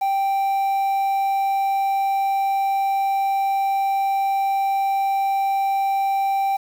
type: tone with quantisation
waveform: triangle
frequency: 784 Hz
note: G5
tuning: in tune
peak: -16 dBFS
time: 0.01-6.57 s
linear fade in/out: 10 ms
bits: 7
effects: none